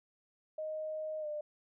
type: tone with pitch glide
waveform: sine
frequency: 622.3 to 599.7 Hz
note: D#5 to D5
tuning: 0 to +36 cents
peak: -36 dBFS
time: 0.58-1.41 s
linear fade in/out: 5 ms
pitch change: -64 cents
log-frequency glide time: 1.2-1.27 s
effects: none